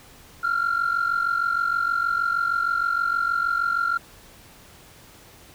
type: tone pair together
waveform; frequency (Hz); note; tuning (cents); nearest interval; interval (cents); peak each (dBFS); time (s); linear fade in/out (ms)
sine; 1362 / 1408.4; F6 / F6; -44 / +14; minor second; 58; -22; 0.43-3.98; 10
effects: tanh soft clip ceiling -16 dBFS + pink hiss -49 dBFS RMS until 5.54 s